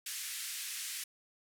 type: band-pass noise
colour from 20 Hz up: white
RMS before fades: -41 dBFS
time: 0.06-1.04 s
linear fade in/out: 5 ms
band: 1700 to 12000 Hz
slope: 24 dB/octave
effects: none